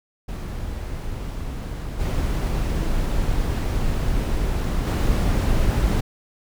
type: noise with level steps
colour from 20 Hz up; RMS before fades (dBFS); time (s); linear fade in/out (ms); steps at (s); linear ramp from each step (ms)
brown; -29 / -22 / -19; 0.28-6.01; 10; 1.99 / 4.86; 20
effects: none